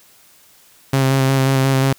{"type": "tone with vibrato", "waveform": "sawtooth", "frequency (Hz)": 134.1, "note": "C3", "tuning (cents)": 43, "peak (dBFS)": -9, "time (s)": [0.93, 1.93], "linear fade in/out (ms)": 5, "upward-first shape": "square", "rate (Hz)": 5.6, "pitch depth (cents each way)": 17, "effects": ["white hiss -50 dBFS RMS until 1.98 s"]}